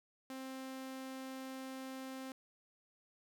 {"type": "tone", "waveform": "sawtooth", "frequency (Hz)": 263.4, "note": "C4", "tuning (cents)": 12, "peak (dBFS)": -40, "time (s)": [0.3, 2.32], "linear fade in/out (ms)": 2, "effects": []}